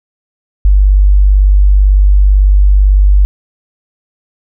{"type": "tone", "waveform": "sine", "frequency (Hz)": 49, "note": "G1", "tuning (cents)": 0, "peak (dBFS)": -3, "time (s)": [0.65, 3.25], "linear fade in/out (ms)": 0, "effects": []}